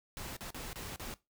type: noise with dropouts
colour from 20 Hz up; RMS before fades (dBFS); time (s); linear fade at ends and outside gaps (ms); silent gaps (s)
pink; -43; 0.17-1.14; 0; 0.366-0.408 / 0.505-0.545 / 0.73-0.758 / 0.96-0.997
effects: noise-tail reverb RT60 0.2 s tail -18 dB re dry